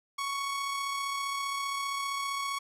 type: tone with amplitude modulation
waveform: sawtooth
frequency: 1112 Hz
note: C#6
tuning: 5 cents sharp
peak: -26 dBFS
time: 0.18-2.59 s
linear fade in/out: 10 ms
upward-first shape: sine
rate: 35.2 Hz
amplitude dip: 30%
effects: low-pass 11000 Hz 12 dB/octave + 11-bit